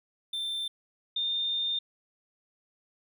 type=tone pair in turn; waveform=triangle / sine; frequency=3565 / 3623 Hz; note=A7 / A7; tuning=+22 / +50 cents; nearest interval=unison; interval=28 cents; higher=second; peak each=-29 / -27 dBFS; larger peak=second; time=0.33-0.68 / 1.16-1.79 s; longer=second; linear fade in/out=5 ms; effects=none